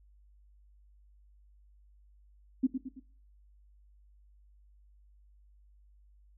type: tone with echo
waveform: sine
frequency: 261.6 Hz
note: C4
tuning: in tune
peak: -22 dBFS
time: 2.63-2.67 s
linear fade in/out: 10 ms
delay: 110 ms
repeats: 3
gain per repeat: -7 dB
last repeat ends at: 3 s
effects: noise-tail reverb RT60 0.4 s tail -17 dB re dry + added 50 Hz sine -58 dBFS peak until 6.37 s